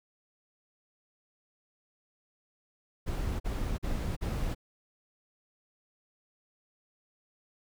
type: noise bursts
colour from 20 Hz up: brown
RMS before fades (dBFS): -32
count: 4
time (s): 3.06-4.549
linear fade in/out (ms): 20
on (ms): 340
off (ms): 43
effects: none